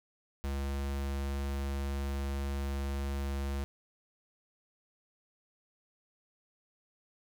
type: tone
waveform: square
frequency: 69.3 Hz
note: C#2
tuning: in tune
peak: -33 dBFS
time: 0.44-3.64 s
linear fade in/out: 0 ms
effects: none